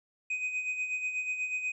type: tone with tremolo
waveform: triangle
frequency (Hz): 2504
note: D#7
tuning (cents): +10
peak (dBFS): -27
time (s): 0.3-1.72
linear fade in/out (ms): 5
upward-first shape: sine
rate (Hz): 8.2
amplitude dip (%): 55
effects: resampled to 22050 Hz